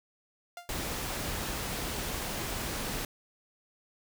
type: tone with exponential decay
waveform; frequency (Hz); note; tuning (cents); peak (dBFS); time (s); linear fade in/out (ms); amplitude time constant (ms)
sawtooth; 698.5; F5; 0; -34; 0.57-0.74; 2; 36
type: noise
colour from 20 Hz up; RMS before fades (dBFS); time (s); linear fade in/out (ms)
pink; -35; 0.69-3.05; 2
effects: none